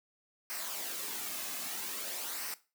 white noise with flanger, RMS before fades -39 dBFS, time 0.5-2.54 s, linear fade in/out 0 ms, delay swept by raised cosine 0.28 to 2.18 ms, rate 0.51 Hz, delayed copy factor -0.5, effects noise-tail reverb RT60 0.3 s tail -17 dB re dry + high-pass 200 Hz 12 dB/octave

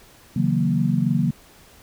sine chord, F# dominant seventh, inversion second, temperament equal with one note detuned, 138.59 / 161.05 / 185 / 233.1 Hz, C#3 / E3 / F#3 / A#3, 0 / -40 / 0 / 0 cents, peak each -23 dBFS, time 0.36-1.31 s, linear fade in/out 5 ms, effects pink hiss -50 dBFS RMS until 1.82 s

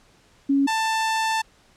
sine / sawtooth tone pair in turn, 277.2 / 886.9 Hz, C#4 / A5, 0 / +14 cents, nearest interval octave + minor sixth, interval 2014 cents, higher second, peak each -16 / -17 dBFS, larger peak first, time 0.49-0.67 / 0.67-1.42 s, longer second, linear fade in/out 10 ms, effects pink hiss -57 dBFS RMS until 1.76 s + low-pass 8000 Hz 12 dB/octave

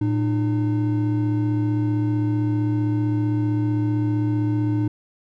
triangle tone pair together, 112.9 / 303.2 Hz, A2 / D#4, +45 / -45 cents, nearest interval octave + perfect fourth, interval 1710 cents, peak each -19 / -20 dBFS, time 0.01-4.88 s, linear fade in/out 5 ms, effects none

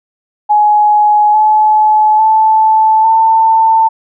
sine tone with pitch steps, 840 / 857.2 / 874.7 / 892.5 Hz, G#5 / A5 / A5 / A5, +19 / -45 / -10 / +24 cents, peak -5 dBFS, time 0.49-3.89 s, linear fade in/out 20 ms, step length 850 ms, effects none

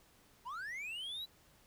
triangle linear sweep, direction up, 897 to 4000 Hz, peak -39 dBFS, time 0.45-1.26 s, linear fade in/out 20 ms, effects pink hiss -66 dBFS RMS until 1.66 s

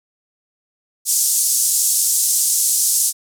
pink band-pass noise, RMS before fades -17 dBFS, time 1.05-3.13 s, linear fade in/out 50 ms, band 6400 to 12000 Hz, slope 24 dB/octave, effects none

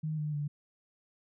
sine tone with pitch steps, 155.56 / 150.96 / 146.49 Hz, D#3 / D3 / D3, 0 / +48 / -4 cents, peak -31 dBFS, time 0.03-0.48 s, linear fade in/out 10 ms, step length 150 ms, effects none

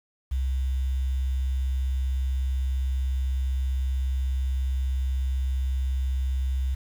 sine tone with quantisation, 65.41 Hz, C2, in tune, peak -23 dBFS, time 0.31-6.75 s, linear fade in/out 10 ms, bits 8, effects none

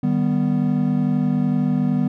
triangle chord, Eb augmented, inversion none, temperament equal with one note detuned, 153.69 / 196 / 246.9 Hz, Eb3 / G3 / B3, -21 / 0 / 0 cents, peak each -20 / -20 / -18 dBFS, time 0.03-2.08 s, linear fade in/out 5 ms, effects none

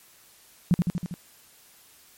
sine tone with echo, 174.9 Hz, F3, 3 cents sharp, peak -15 dBFS, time 0.71-0.74 s, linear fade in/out 0 ms, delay 80 ms, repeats 5, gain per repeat -3 dB, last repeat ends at 1.14 s, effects white hiss -55 dBFS RMS until 2.17 s + MP3 64 kbps

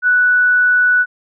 sine tone, 1480 Hz, F#6, in tune, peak -9 dBFS, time 0.02-1.06 s, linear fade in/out 50 ms, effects none

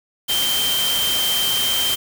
sine tone in noise, 3136 Hz, G7, in tune, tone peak -19 dBFS, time 0.28-1.96 s, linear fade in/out 20 ms, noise white, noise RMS -23 dBFS, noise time 0.28-1.96 s, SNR +1 dB, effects none

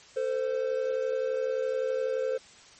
triangle tone pair together, 447.3 / 519 Hz, A4 / C5, +28 / -14 cents, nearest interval minor third, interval 258 cents, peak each -29 / -26 dBFS, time 0.16-2.38 s, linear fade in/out 10 ms, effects white hiss -53 dBFS RMS until 2.79 s + MP3 32 kbps

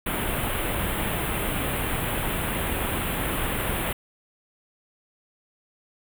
pink band-stop noise, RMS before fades -27 dBFS, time 0.06-3.93 s, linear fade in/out 5 ms, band 3400 to 9000 Hz, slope 48 dB/octave, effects none

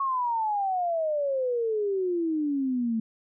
sine exponential sweep, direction down, 1108.7 to 220 Hz, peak -24 dBFS, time 0-3 s, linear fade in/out 5 ms, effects none

